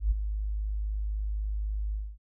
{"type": "tone with ADSR envelope", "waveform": "sine", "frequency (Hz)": 51.91, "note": "G#1", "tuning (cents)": 0, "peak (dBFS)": -19, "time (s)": [0, 2.18], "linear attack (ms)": 110, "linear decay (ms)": 17, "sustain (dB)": -9, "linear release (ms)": 240, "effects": []}